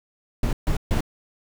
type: noise bursts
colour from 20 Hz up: brown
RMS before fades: -21 dBFS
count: 3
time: 0.43-1.007 s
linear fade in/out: 2 ms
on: 99 ms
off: 140 ms
effects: none